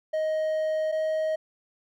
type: tone pair in turn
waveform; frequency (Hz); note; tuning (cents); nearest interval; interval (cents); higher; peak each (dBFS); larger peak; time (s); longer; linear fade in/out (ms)
triangle; 626 / 628.9; D#5 / D#5; +10 / +18; unison; 8; second; -22; neither; 0.13-0.92 / 0.92-1.36; first; 10
effects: none